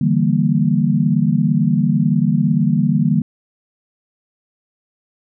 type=chord; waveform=sine; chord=E half-diminished seventh; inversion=third; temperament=equal; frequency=146.83 / 164.81 / 196 / 233.1 Hz; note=D3 / E3 / G3 / Bb3; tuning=0 / 0 / 0 / 0 cents; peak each=-18 dBFS; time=0.01-3.22 s; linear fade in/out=5 ms; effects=none